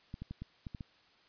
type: clicks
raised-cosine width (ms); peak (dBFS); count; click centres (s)
5; -29; 7; 0.141 / 0.22 / 0.31 / 0.42 / 0.668 / 0.748 / 0.808
effects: white hiss -65 dBFS RMS until 1.28 s + resampled to 11025 Hz